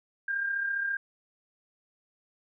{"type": "tone pair together", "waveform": "sine", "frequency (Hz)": [1568, 1602.8], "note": ["G6", "G6"], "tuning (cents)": [0, 38], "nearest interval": "unison", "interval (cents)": 38, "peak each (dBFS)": [-38, -28], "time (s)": [0.28, 0.97], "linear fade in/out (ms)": 5, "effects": []}